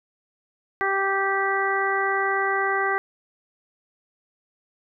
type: harmonic tone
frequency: 390.9 Hz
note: G4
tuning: 5 cents flat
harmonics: 1 / 2 / 3 / 4 / 5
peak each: -27 / -27 / -27 / -27 / -27 dBFS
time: 0.81-2.98 s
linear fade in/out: 0 ms
effects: none